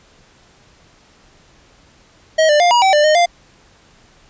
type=tone with pitch steps; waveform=square; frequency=634 / 594 / 703 / 959 / 767 / 595 / 614 / 696 Hz; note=D#5 / D5 / F5 / A#5 / G5 / D5 / D#5 / F5; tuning=+32 / +20 / +11 / +49 / -38 / +22 / -23 / -6 cents; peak=-10 dBFS; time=2.38-3.26 s; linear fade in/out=10 ms; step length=110 ms; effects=pink hiss -50 dBFS RMS until 4.29 s + resampled to 16000 Hz